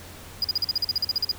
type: tone bursts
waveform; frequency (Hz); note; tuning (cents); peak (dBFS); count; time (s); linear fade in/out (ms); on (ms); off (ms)
triangle; 4900; D#8; -27; -19; 14; 0.42-1.315; 2; 24; 43
effects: added 89 Hz sine -46 dBFS peak until 1.38 s + pink hiss -44 dBFS RMS until 1.38 s